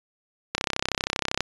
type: click train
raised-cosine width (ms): 0.2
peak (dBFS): -6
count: 29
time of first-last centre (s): 0.55-1.406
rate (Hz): 32.7
effects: resampled to 22050 Hz